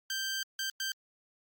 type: tone bursts at uneven times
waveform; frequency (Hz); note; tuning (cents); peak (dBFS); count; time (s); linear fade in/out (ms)
15% pulse; 1568; G6; 0; -26; 3; 0.1-0.43 / 0.59-0.7 / 0.8-0.92; 2
effects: Opus 48 kbps